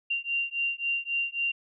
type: beating tone pair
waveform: sine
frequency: 2770 / 2773.7 Hz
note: F7 / F7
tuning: -15 / -13 cents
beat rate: 3.7 Hz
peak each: -30 dBFS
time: 0.1-1.52 s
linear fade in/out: 10 ms
effects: none